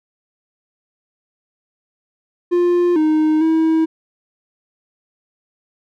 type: tone with pitch steps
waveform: triangle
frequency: 351.5 / 310.3 / 321.3 Hz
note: F4 / D#4 / E4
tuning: +11 / -5 / -44 cents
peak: -10 dBFS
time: 2.51-3.86 s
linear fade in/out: 20 ms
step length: 450 ms
effects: none